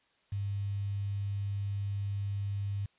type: tone with quantisation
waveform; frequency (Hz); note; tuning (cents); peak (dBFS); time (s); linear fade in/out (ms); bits
sine; 100; G2; +35; -31; 0.32-2.86; 5; 9
effects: white hiss -70 dBFS RMS until 2.98 s + resampled to 8000 Hz